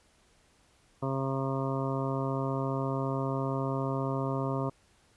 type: harmonic tone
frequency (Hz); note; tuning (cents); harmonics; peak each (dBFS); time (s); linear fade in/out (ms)
134.7; C#3; -49; 1 / 2 / 3 / 4 / 5 / 7 / 8 / 9; -32 / -35 / -37 / -38 / -39 / -40 / -41 / -42; 1.02-4.7; 10
effects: pink hiss -65 dBFS RMS until 5.16 s + resampled to 24000 Hz